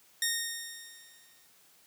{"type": "tone with exponential decay", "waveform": "10% pulse", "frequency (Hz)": 1849, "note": "A#6", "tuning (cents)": -15, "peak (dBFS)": -17, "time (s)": [0.22, 1.47], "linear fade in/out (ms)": 2, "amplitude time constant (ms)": 270, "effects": ["white hiss -62 dBFS RMS until 1.86 s", "high-pass 80 Hz 12 dB/octave"]}